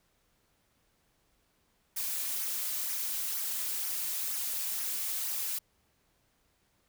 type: noise with flanger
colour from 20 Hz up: blue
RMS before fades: -34 dBFS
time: 1.96-5.59 s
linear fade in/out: 10 ms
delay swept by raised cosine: 0.24 to 4.44 ms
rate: 2.1 Hz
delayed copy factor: -0.55
effects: pink hiss -72 dBFS RMS until 6.88 s